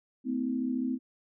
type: tone cluster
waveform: sine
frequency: 221.2 / 255.4 / 320.9 Hz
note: A3 / C4 / E4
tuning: +9 / -42 / -46 cents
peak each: -36 / -29 / -37 dBFS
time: 0.24-0.99 s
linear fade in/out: 50 ms
effects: none